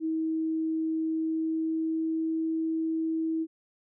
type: tone with pitch glide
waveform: sine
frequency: 319.9 to 322.5 Hz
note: D#4 to E4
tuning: +48 to -38 cents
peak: -26 dBFS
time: 0-3.47 s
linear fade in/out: 50 ms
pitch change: +14 cents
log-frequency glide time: 1.04-2.46 s
effects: none